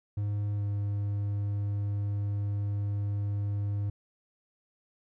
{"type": "tone with pitch glide", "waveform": "triangle", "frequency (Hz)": [102.9, 101.78], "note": ["G#2", "G#2"], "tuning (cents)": [-16, -34], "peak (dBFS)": -26, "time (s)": [0.17, 3.9], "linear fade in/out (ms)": 5, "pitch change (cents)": -18, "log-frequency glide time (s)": [0.56, 0.62], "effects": []}